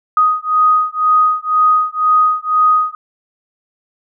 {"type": "beating tone pair", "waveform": "sine", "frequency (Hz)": [1247, 1249], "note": ["D#6", "D#6"], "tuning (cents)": [3, 6], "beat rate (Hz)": 2, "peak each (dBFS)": -13, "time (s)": [0.17, 2.95], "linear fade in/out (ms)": 2, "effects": []}